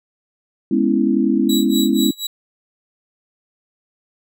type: chord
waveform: sine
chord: C# minor seventh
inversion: second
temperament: equal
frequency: 207.7 / 246.9 / 277.2 / 329.6 Hz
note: G#3 / B3 / C#4 / E4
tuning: 0 / 0 / 0 / 0 cents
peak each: -19 dBFS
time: 0.71-2.11 s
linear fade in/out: 5 ms
type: tone with tremolo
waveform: sawtooth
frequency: 3900 Hz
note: B7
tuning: 23 cents flat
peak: -16 dBFS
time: 1.49-2.27 s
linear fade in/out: 5 ms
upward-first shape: sine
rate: 4.1 Hz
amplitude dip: 95%
effects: none